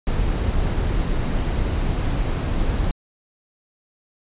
brown noise, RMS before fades -21 dBFS, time 0.07-2.91 s, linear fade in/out 0 ms, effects resampled to 8000 Hz

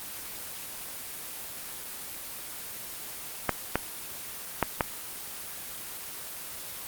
clicks, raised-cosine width 0.5 ms, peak -7 dBFS, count 4, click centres 3.493 / 3.756 / 4.627 / 4.808 s, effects white hiss -39 dBFS RMS until 6.87 s + Opus 24 kbps

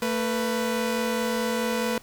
sawtooth tone pair together, 224.6 / 493.9 Hz, A3 / B4, +36 / 0 cents, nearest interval octave + major second, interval 1364 cents, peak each -23 dBFS, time 0.02-1.98 s, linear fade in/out 2 ms, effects pink hiss -51 dBFS RMS until 2.02 s

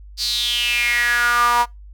sawtooth tone with high-pass filter sweep, 240 Hz, B3, 49 cents flat, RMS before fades -18 dBFS, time 0.17-1.66 s, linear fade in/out 50 ms, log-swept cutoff 4700 to 930 Hz, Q 7.3, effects noise-tail reverb RT60 0.2 s tail -24 dB re dry + added 50 Hz sine -37 dBFS peak until 1.93 s

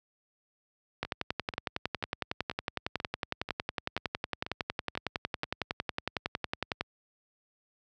two click trains, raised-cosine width 0.3 ms, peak -14 / -21 dBFS, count 64 / 10, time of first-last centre 1.03-6.81 / 1.05-5.44 s, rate 10.9 / 2.05 Hz, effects high-pass 60 Hz 12 dB/octave

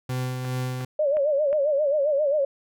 40% pulse tone with tremolo, 127.4 Hz, C3, 46 cents flat, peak -24 dBFS, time 0.09-0.85 s, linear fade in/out 5 ms, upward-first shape sine, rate 2.5 Hz, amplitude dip 35%
click train, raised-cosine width 0.5 ms, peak -24 dBFS, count 4, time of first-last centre 0.45-1.529 s, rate 2.78 Hz
sine tone with vibrato, 581 Hz, D5, 19 cents flat, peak -19 dBFS, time 0.99-2.45 s, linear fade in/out 5 ms, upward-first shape sine, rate 7.5 Hz, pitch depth 110 cents each way
effects none

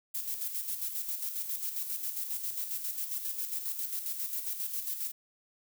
violet noise with tremolo, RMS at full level -34 dBFS, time 0.14-5.12 s, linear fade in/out 10 ms, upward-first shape square, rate 7.4 Hz, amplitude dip 50%, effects none

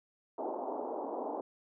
white band-pass noise, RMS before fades -38 dBFS, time 0.38-1.41 s, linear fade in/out 2 ms, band 260 to 910 Hz, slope 48 dB/octave, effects none

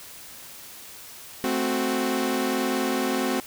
sawtooth chord, F# diminished, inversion first, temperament equal, 220 / 261.6 / 370 Hz, A3 / C4 / F#4, 0 / 0 / 0 cents, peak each -26 / -22 / -24 dBFS, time 1.44-3.4 s, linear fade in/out 0 ms, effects white hiss -43 dBFS RMS until 3.46 s

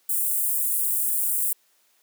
white high-pass noise, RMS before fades -24 dBFS, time 0.09-1.53 s, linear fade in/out 5 ms, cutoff 8300 Hz, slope 48 dB/octave, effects white hiss -64 dBFS RMS until 2.02 s + high-pass 300 Hz 12 dB/octave

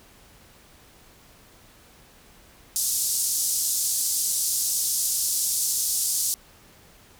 white band-pass noise, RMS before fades -25 dBFS, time 2.76-6.34 s, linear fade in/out 0 ms, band 5100 to 12000 Hz, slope 24 dB/octave, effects pink hiss -53 dBFS RMS until 7.19 s

